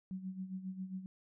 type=tone with tremolo; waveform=sine; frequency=187.9 Hz; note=F#3; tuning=27 cents sharp; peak=-37 dBFS; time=0.11-1.06 s; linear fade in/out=0 ms; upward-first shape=sine; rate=7.4 Hz; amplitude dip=70%; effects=none